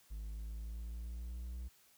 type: linear sweep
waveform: triangle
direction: up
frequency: 51.91 to 61.74 Hz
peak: -39 dBFS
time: 0.1-1.69 s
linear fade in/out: 20 ms
effects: white hiss -67 dBFS RMS until 1.97 s